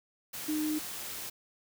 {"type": "tone in noise", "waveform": "sine", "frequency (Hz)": 306.5, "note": "D#4", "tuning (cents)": -26, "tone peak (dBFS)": -29, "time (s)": [0.48, 0.79], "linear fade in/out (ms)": 10, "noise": "white", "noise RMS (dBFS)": -40, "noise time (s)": [0.33, 1.3], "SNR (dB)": 8, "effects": []}